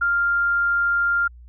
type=tone; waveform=sine; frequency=1396.9 Hz; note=F6; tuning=in tune; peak=-17 dBFS; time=0.01-1.28 s; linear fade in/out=10 ms; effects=added 60 Hz sine -41 dBFS peak until 1.48 s